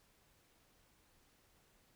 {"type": "silence", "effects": ["pink hiss -71 dBFS RMS until 1.95 s"]}